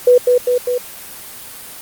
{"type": "tone with echo", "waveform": "sine", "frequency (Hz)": 493.9, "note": "B4", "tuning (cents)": 0, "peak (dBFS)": -5, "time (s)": [0.07, 0.18], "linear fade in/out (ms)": 5, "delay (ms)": 200, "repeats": 3, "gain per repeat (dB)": -3, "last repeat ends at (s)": 0.78, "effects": ["white hiss -33 dBFS RMS until 1.81 s", "Opus 24 kbps"]}